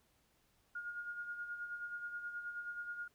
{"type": "tone with tremolo", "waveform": "sine", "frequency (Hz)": 1426, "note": "F6", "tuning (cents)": 36, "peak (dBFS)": -39, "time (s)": [0.75, 3.08], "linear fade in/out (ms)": 5, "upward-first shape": "sine", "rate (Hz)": 9.4, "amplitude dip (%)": 55, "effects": ["pink hiss -74 dBFS RMS until 3.14 s"]}